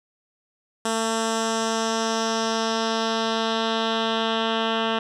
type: tone with low-pass filter sweep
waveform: 10% pulse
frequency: 224.7 Hz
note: A3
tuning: 37 cents sharp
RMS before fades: -24 dBFS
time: 0.85-4.99 s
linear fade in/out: 5 ms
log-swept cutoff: 8400 to 2900 Hz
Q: 2.4
effects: none